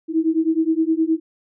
sine beating tone pair, 317.5 / 327.1 Hz, D#4 / E4, +35 / -13 cents, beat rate 9.6 Hz, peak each -19 dBFS, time 0.08-1.2 s, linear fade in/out 50 ms, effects none

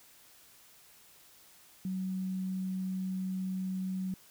sine tone, 187.6 Hz, F#3, 24 cents sharp, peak -32 dBFS, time 1.85-4.14 s, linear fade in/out 2 ms, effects white hiss -59 dBFS RMS until 4.3 s

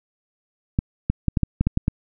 clicks, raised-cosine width 5 ms, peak -6 dBFS, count 9, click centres 0.789 / 1.1 / 1.283 / 1.372 / 1.433 / 1.61 / 1.67 / 1.774 / 1.881 s, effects none

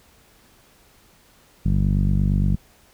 sawtooth tone with low-pass filter, 48.71 Hz, G1, 10 cents flat, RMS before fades -19 dBFS, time 1.65-2.56 s, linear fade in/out 10 ms, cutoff 180 Hz, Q 3.1, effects pink hiss -55 dBFS RMS until 2.93 s

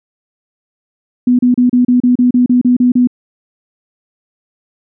sine tone bursts, 247.2 Hz, B3, 2 cents sharp, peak -6 dBFS, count 12, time 1.27-3.073 s, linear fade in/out 5 ms, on 120 ms, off 33 ms, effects none

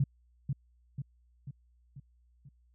sine tone with echo, 137.5 Hz, C#3, 14 cents flat, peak -23 dBFS, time 0-0.04 s, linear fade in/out 5 ms, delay 490 ms, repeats 5, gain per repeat -5 dB, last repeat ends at 2.49 s, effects added 60 Hz sine -63 dBFS peak until 2.74 s

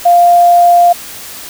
sine tone, 698.5 Hz, F5, in tune, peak -3 dBFS, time 0.05-0.93 s, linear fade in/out 10 ms, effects white hiss -28 dBFS RMS until 1.49 s

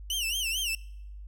sawtooth tone with vibrato, 2894 Hz, F#7, 39 cents flat, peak -25 dBFS, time 0.1-0.75 s, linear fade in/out 2 ms, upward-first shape sine, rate 4.5 Hz, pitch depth 170 cents each way, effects noise-tail reverb RT60 0.8 s tail -24 dB re dry + added 50 Hz sine -40 dBFS peak until 1.27 s

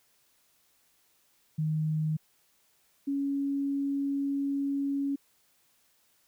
sine tone pair in turn, 155.6 / 278.9 Hz, D#3 / C#4, 0 / +11 cents, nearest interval minor seventh, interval 1011 cents, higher second, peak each -26 / -27 dBFS, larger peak first, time 1.58-2.17 / 3.07-5.16 s, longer second, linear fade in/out 10 ms, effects white hiss -68 dBFS RMS until 6.27 s

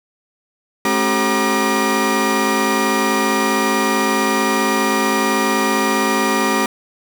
30% pulse tone cluster, 214.7 / 270.2 / 380 / 950 / 1200 Hz, A3 / C#4 / F#4 / A#5 / D6, -42 / -44 / +46 / +33 / +37 cents, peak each -19 dBFS, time 0.85-6.66 s, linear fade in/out 2 ms, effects none

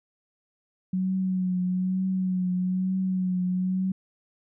sine tone with vibrato, 185 Hz, F#3, in tune, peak -23 dBFS, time 0.93-3.92 s, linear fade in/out 5 ms, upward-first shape triangle, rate 1.1 Hz, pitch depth 38 cents each way, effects none

